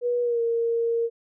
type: tone with pitch glide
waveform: sine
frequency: 484.8 to 463.7 Hz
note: B4 to A#4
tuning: -32 to -9 cents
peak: -21 dBFS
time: 0.01-1.1 s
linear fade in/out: 50 ms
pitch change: -77 cents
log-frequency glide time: 0.22-0.41 s
effects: none